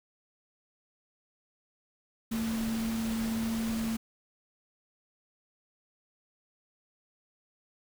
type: tone in noise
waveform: sine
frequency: 225.2 Hz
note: A3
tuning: 40 cents sharp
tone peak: -29 dBFS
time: 2.31-3.97 s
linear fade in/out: 10 ms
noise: pink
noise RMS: -40 dBFS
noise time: 2.31-3.97 s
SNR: +8 dB
effects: none